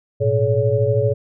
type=tone cluster; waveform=sine; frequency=107.3 / 120.1 / 426.8 / 564 Hz; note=A2 / B2 / G#4 / C#5; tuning=-43 / -48 / +47 / +30 cents; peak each=-20 dBFS; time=0.2-1.14 s; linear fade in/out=20 ms; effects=none